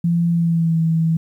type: tone with pitch glide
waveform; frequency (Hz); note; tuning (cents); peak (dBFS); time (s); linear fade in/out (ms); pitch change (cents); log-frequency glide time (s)
sine; 170.1 to 162.79; F3 to E3; -45 to -21; -14; 0.04-1.17; 5; -76; 0.3-0.8
effects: 9-bit